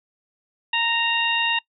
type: harmonic tone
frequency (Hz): 928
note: A#5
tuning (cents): -8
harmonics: 1 / 2 / 3 / 4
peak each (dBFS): -26 / -26 / -21 / -27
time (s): 0.73-1.59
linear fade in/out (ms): 5
effects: noise-tail reverb RT60 0.1 s tail -24 dB re dry